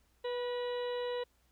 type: harmonic tone with a mistuned harmonic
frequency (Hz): 489.8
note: B4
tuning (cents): -14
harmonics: 1 / 2 / 3 / 4 / 5 / 6 / 7 / 8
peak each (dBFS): -34 / -44 / -54 / -49 / -58 / -50 / -57 / -50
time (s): 0.24-1.24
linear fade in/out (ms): 10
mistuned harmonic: 4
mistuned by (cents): -33
effects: added 60 Hz sine -70 dBFS peak until 1.51 s + pink hiss -73 dBFS RMS until 1.51 s